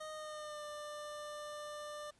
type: tone with pitch glide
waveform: 25% pulse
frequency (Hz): 620 to 595.1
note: D#5 to D5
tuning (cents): -6 to +23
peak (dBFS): -40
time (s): 0-2.11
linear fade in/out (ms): 10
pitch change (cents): -71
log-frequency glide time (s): 0.11-0.65
effects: pink hiss -70 dBFS RMS until 2.19 s + resampled to 24000 Hz